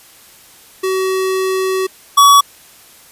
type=tone pair in turn; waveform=square; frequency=378 / 1132.7 Hz; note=F#4 / C#6; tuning=+37 / +37 cents; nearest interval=octave + perfect fifth; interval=1900 cents; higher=second; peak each=-15 / -5 dBFS; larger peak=second; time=0.83-1.87 / 2.17-2.41 s; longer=first; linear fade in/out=10 ms; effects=white hiss -43 dBFS RMS until 3.11 s + resampled to 32000 Hz